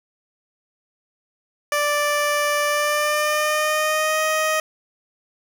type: tone with pitch glide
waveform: 15% pulse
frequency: 587.3 to 625.8 Hz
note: D5 to D#5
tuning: 0 to +10 cents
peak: -12 dBFS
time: 1.72-4.6 s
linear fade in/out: 2 ms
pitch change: +110 cents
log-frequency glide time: 2.67-4.21 s
effects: none